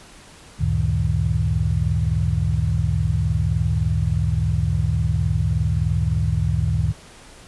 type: tone cluster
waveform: sine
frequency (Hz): 71.2 / 94.7 / 114.2 / 155.5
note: C#2 / F#2 / A#2 / D#3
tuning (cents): +47 / +41 / -35 / -1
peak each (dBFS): -23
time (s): 0.59-6.93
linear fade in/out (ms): 20
effects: pink hiss -45 dBFS RMS until 7.47 s + resampled to 24000 Hz